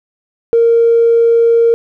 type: tone with tanh clipping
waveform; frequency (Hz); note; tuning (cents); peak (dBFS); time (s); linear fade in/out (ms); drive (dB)
triangle; 463.6; A#4; -10; -6; 0.53-1.74; 0; 4
effects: none